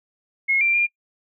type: tone with pitch steps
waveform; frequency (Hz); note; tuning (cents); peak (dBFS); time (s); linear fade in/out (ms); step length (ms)
sine; 2165 / 2363 / 2403; C#7 / D7 / D7; -41 / +10 / +39; -16; 0.48-0.87; 20; 130
effects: noise-tail reverb RT60 0.1 s tail -21 dB re dry